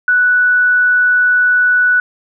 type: tone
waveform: sine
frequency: 1480 Hz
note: F#6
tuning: in tune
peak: -8 dBFS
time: 0.08-2 s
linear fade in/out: 2 ms
effects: none